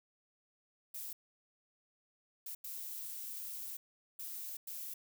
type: noise bursts at uneven times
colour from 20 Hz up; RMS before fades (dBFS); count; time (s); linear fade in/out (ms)
violet; -44; 5; 0.94-1.13 / 2.46-2.55 / 2.64-3.77 / 4.19-4.57 / 4.67-4.94; 5
effects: none